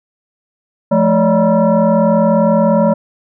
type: tone with frequency modulation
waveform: sine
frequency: 174.61 Hz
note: F3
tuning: in tune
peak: -8 dBFS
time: 0.91-2.94 s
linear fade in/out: 10 ms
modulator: 392 Hz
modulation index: 1.7
effects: none